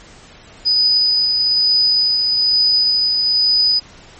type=tone with tremolo; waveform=sine; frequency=4978 Hz; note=D#8; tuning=in tune; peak=-10 dBFS; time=0.65-3.8 s; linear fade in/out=20 ms; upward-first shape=triangle; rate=1.1 Hz; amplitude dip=35%; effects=pink hiss -42 dBFS RMS until 4.19 s + MP3 32 kbps